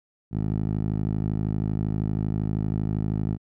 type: tone with band-pass filter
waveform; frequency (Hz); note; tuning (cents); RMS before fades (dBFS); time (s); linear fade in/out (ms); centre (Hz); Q
10% pulse; 52.7; G#1; +26; -26; 0.31-3.38; 50; 140; 1
effects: none